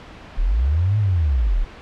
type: linear two-way sweep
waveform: sine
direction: up then down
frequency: 30.87 to 108.3 to 30.87 Hz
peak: -15 dBFS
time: 0.37-1.65 s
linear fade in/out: 20 ms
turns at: 0.98 s
effects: pink hiss -40 dBFS RMS until 1.81 s + low-pass 3000 Hz 12 dB/octave